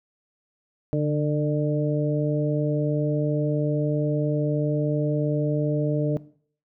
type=harmonic tone with a mistuned harmonic; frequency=149.8 Hz; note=D3; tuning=35 cents sharp; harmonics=1 / 2 / 3 / 4; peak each=-23 / -26 / -28 / -29 dBFS; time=0.93-6.17 s; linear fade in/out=0 ms; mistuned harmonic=1; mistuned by=-35 cents; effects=noise-tail reverb RT60 0.5 s tail -18 dB re dry